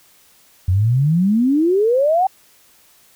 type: exponential sweep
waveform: sine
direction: up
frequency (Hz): 87.31 to 784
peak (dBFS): -12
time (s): 0.68-2.27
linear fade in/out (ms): 5
effects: white hiss -52 dBFS RMS until 3.15 s